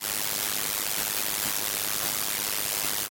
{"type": "noise with amplitude modulation", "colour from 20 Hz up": "white", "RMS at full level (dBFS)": -24, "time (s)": [0, 3.09], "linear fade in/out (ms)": 50, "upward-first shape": "sine", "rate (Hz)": 103, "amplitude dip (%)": 95, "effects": ["high-pass 80 Hz 12 dB/octave", "AAC 64 kbps"]}